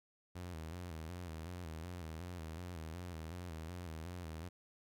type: tone with vibrato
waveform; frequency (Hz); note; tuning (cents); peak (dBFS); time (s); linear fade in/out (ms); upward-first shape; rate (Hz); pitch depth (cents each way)
sawtooth; 84.3; E2; +39; -40; 0.35-4.49; 10; square; 2.7; 94
effects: none